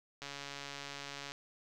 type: click train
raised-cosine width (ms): 0.2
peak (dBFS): -26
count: 156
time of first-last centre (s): 0.22-1.319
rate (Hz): 141
effects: none